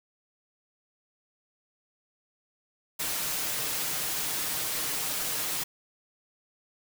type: noise with comb filter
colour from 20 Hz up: white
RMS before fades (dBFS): -31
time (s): 2.99-5.64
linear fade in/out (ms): 10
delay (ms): 6.5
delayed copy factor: +0.5
effects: none